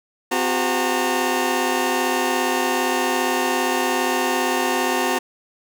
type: tone cluster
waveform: 20% pulse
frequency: 256.2 / 363.8 / 401.3 / 915 Hz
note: C4 / F#4 / G4 / A#5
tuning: -36 / -29 / +41 / -32 cents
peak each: -20 / -18 / -23 / -19 dBFS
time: 0.31-5.19 s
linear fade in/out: 10 ms
effects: none